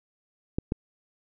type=clicks; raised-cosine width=3 ms; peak=-13 dBFS; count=2; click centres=0.585 / 0.721 s; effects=none